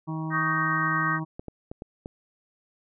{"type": "harmonic tone", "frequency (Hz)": 158.8, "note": "D#3", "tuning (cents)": 36, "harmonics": [1, 2, 4, 5, 6, 7], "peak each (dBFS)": [-30, -34, -46, -45, -40, -43], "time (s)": [0.07, 1.25], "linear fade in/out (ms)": 20}
{"type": "chord", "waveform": "sine", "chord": "Eb dominant seventh", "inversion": "third", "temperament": "just", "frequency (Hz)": [1120.1, 1244.5, 1555.6, 1866.8], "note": ["Db6", "Eb6", "G6", "Bb6"], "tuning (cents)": [18, 0, -14, 2], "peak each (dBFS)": -29, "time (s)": [0.3, 1.2], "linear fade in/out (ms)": 50}
{"type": "clicks", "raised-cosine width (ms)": 2, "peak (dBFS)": -23, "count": 5, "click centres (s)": [1.395, 1.483, 1.715, 1.821, 2.059]}
{"effects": []}